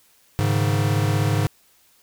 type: chord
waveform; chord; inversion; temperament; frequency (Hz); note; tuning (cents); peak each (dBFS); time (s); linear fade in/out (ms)
square; Ab suspended fourth; none; equal; 103.83 / 138.59 / 155.56; Ab2 / Db3 / Eb3; 0 / 0 / 0; -21 / -24 / -27; 0.39-1.47; 0
effects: white hiss -58 dBFS RMS until 2.02 s